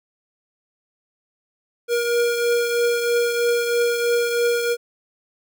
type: beating tone pair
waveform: square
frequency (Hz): 474.4 / 477.5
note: A#4 / A#4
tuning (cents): +30 / +42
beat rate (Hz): 3.1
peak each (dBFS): -19 / -28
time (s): 1.88-4.77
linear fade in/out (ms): 50
effects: none